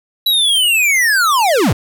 square linear sweep, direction down, 3957 to 71 Hz, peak -11 dBFS, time 0.26-1.73 s, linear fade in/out 5 ms, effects none

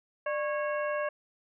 harmonic tone with a mistuned harmonic, 549 Hz, C#5, 17 cents flat, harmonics 1 / 2 / 3 / 4 / 5, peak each -30 / -36 / -37 / -45 / -45 dBFS, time 0.26-1.09 s, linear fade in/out 5 ms, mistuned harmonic 1, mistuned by +140 cents, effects none

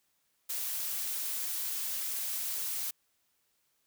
blue noise, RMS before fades -35 dBFS, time 0.49-2.91 s, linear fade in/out 10 ms, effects white hiss -75 dBFS RMS until 3.86 s

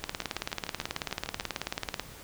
two click trains, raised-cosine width 0.2 ms, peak -13 / -20 dBFS, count 37 / 9, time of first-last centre 0.04-1.997 / 0.22-1.409 s, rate 18.4 / 6.73 Hz, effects pink hiss -48 dBFS RMS until 2.23 s

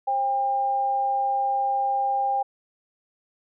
sine tone pair together, 533.9 / 800 Hz, C5 / G5, +35 / +35 cents, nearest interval perfect fifth, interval 700 cents, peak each -33 / -21 dBFS, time 0.07-2.43 s, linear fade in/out 10 ms, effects none

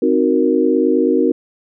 sine chord, C half-diminished seventh, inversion none, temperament equal, 261.6 / 311.1 / 370 / 466.2 Hz, C4 / Eb4 / Gb4 / Bb4, 0 / 0 / 0 / 0 cents, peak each -17 dBFS, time 0.02-1.32 s, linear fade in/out 5 ms, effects none

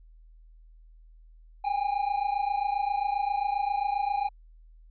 triangle tone pair together, 794 / 821.5 Hz, G5 / G#5, +22 / -19 cents, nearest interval minor second, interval 59 cents, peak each -27 / -26 dBFS, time 1.64-4.29 s, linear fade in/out 10 ms, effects added 40 Hz sine -50 dBFS peak until 4.9 s + resampled to 11025 Hz

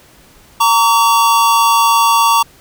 square tone pair together, 920 / 1136.8 Hz, A#5 / C#6, -23 / +43 cents, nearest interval major third, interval 366 cents, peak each -12 dBFS, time 0.6-2.43 s, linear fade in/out 10 ms, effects pink hiss -45 dBFS RMS until 2.6 s

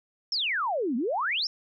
sine exponential two-way sweep, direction down then up, 5588 to 220.3 to 5588 Hz, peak -25 dBFS, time 0.32-1.47 s, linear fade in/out 2 ms, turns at 0.96 s, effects none

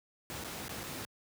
pink noise with dropouts, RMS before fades -41 dBFS, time 0.3-1.05 s, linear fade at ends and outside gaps 0 ms, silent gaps 0.439-0.446 / 0.682-0.693 / 0.833-0.837 s, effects high-pass 80 Hz 12 dB/octave

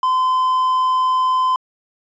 triangle tone, 1026 Hz, C6, 34 cents flat, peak -12 dBFS, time 0.03-1.56 s, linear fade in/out 2 ms, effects resampled to 16000 Hz

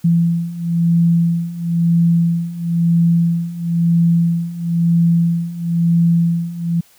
sine beating tone pair, 168.3 / 169.3 Hz, E3 / E3, +36 / +46 cents, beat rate 1 Hz, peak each -17 / -14 dBFS, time 0.04-6.81 s, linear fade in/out 10 ms, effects white hiss -51 dBFS RMS until 6.98 s

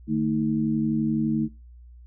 sine tone cluster, 151.7 / 223.6 / 315.3 Hz, D#3 / A3 / D#4, -44 / +28 / +23 cents, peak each -29 / -23 / -27 dBFS, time 0.07-1.49 s, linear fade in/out 50 ms, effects noise-tail reverb RT60 0.3 s tail -25 dB re dry + added 60 Hz sine -44 dBFS peak until 2.06 s

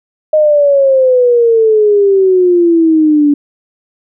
sine exponential sweep, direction down, 622 to 286.7 Hz, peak -5 dBFS, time 0.33-3.34 s, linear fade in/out 5 ms, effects none

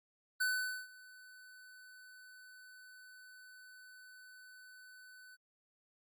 square tone with ADSR envelope, 1505 Hz, F#6, 29 cents sharp, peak -31 dBFS, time 0.4-5.37 s, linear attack 12 ms, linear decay 460 ms, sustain -24 dB, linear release 31 ms, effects Opus 48 kbps

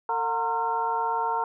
sine tone cluster, 452 / 724 / 920 / 1058 / 1368 Hz, A4 / F#5 / A#5 / C6 / F6, +47 / -38 / -23 / +19 / -36 cents, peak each -34 / -34 / -25 / -34 / -34 dBFS, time 0.09-1.44 s, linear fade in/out 2 ms, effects none

